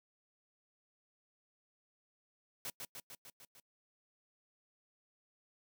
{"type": "noise with echo", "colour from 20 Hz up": "white", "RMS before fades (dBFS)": -42, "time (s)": [2.65, 2.7], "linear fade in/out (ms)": 2, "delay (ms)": 150, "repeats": 6, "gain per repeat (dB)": -3, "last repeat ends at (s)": 3.6, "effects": ["noise-tail reverb RT60 0.1 s tail -26 dB re dry"]}